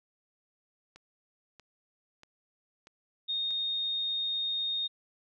click train, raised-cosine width 0.2 ms, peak -34 dBFS, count 5, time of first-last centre 0.96-3.508 s, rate 1.57 Hz
sine tone, 3696 Hz, A#7, 16 cents flat, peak -29 dBFS, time 3.28-4.88 s, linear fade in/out 20 ms
effects none

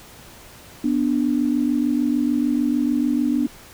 sine tone pair together, 247 / 293.7 Hz, B3 / D4, 0 / 0 cents, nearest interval minor third, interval 300 cents, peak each -20 dBFS, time 0.84-3.47 s, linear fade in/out 5 ms, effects pink hiss -44 dBFS RMS until 3.73 s

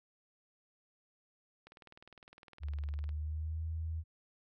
click train, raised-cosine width 0.3 ms, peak -38 dBFS, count 29, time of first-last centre 1.67-3.091 s, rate 19.7 Hz
sine tone with pitch glide, 73.42 to 80.53 Hz, D2 to E2, 0 to -40 cents, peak -35 dBFS, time 2.6-4.04 s, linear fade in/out 50 ms, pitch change +160 cents, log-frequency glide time 2.93-3.64 s
effects none

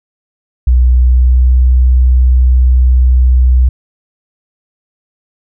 sine tone with pitch glide, 61.9 to 62.87 Hz, B1 to B1, +5 to +32 cents, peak -4 dBFS, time 0.67-3.69 s, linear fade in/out 5 ms, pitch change +27 cents, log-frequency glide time 0.87-1.53 s, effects none

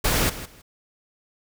pink noise with echo, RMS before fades -21 dBFS, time 0.04-0.3 s, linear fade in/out 10 ms, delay 160 ms, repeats 2, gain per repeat -14 dB, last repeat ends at 0.62 s, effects none

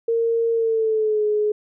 sine tone with pitch glide, 460 to 421.8 Hz, A#4 to G#4, -23 to +27 cents, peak -17 dBFS, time 0.08-1.52 s, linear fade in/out 5 ms, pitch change -150 cents, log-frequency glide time 0.52-1.25 s, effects none

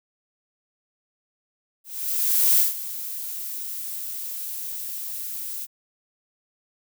violet noise with ADSR envelope, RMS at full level -17 dBFS, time 1.84-5.67 s, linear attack 740 ms, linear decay 150 ms, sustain -15 dB, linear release 34 ms, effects none

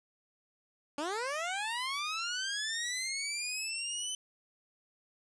15% pulse linear sweep, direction up, 277.2 to 3049 Hz, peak -27 dBFS, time 0.98-4.15 s, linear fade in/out 2 ms, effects resampled to 22050 Hz + 11-bit

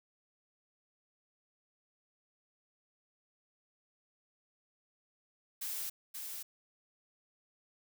blue noise with echo, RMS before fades -39 dBFS, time 5.61-5.9 s, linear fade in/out 10 ms, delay 530 ms, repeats 1, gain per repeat -4 dB, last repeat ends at 6.43 s, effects none

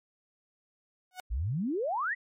sawtooth tone with exponential growth, 736 Hz, F#5, 9 cents flat, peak -31 dBFS, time 1.11-1.2 s, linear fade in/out 1 ms, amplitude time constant 19 ms
sine exponential sweep, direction up, 49.85 to 2044 Hz, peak -28 dBFS, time 1.3-2.15 s, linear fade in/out 20 ms
effects MP3 96 kbps

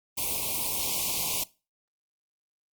white band-stop noise, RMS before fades -29 dBFS, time 0.17-1.44 s, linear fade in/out 10 ms, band 1100 to 2200 Hz, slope 96 dB/octave, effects noise-tail reverb RT60 0.3 s tail -20 dB re dry + Opus 32 kbps

